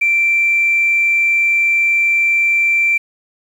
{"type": "tone", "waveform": "sine", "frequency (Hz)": 2349, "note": "D7", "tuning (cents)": 0, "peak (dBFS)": -10, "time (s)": [0.01, 2.98], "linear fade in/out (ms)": 10, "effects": ["tanh soft clip ceiling -6 dBFS", "7-bit"]}